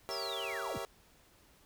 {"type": "chord", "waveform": "25% pulse", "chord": "G diminished seventh", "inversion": "none", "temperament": "equal", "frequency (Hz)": [392, 466.2, 554.4, 659.3], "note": ["G4", "Bb4", "Db5", "Fb5"], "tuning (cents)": [0, 0, 0, 0], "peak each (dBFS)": -40, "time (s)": [0.09, 0.85], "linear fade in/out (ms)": 0}
{"type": "linear sweep", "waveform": "sine", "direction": "down", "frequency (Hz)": [5400, 50.1], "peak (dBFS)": -39, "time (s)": [0.11, 0.78], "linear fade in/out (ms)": 0}
{"effects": ["pink hiss -64 dBFS RMS until 1.65 s"]}